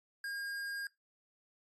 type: tone with hard clipping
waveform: sine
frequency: 1619 Hz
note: G#6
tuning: 45 cents flat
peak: -39 dBFS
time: 0.24-0.87 s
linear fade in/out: 2 ms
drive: 13 dB
effects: noise-tail reverb RT60 0.2 s tail -22 dB re dry + MP3 64 kbps